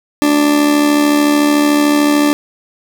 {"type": "tone with amplitude modulation", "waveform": "40% pulse", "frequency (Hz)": 293.7, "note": "D4", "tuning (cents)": 0, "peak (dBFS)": -6, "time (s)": [0.22, 2.33], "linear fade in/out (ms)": 0, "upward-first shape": "sine", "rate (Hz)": 73.6, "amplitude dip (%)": 50, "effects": []}